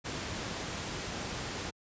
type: noise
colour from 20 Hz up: pink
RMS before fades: -37 dBFS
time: 0.04-1.71 s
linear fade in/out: 20 ms
effects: high-pass 60 Hz 12 dB/octave + resampled to 16000 Hz